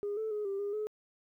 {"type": "tone with pitch steps", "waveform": "sine", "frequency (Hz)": [409.1, 438.7, 419.9, 394.1, 406.3, 426.1], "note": ["G#4", "A4", "G#4", "G4", "G#4", "G#4"], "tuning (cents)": [-26, -5, 19, 9, -38, 44], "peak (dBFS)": -31, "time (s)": [0.03, 0.87], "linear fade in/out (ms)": 0, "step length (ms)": 140, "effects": ["tanh soft clip ceiling -29 dBFS", "12-bit"]}